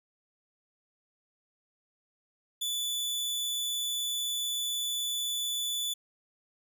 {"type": "tone", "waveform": "sawtooth", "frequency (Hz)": 3473, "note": "A7", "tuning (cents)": -23, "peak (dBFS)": -27, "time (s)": [2.61, 5.94], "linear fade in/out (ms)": 10, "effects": []}